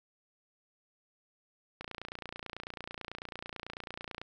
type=click train; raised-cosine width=0.3 ms; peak=-24 dBFS; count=71; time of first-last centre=1.81-4.215 s; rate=29.1 Hz; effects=none